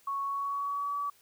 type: tone with pitch glide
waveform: sine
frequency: 1108.7 to 1144.5 Hz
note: C#6 to D6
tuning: 0 to -45 cents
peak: -30 dBFS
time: 0.07-1.1 s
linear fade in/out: 5 ms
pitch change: +55 cents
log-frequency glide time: 0.22-0.97 s
effects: white hiss -63 dBFS RMS until 1.21 s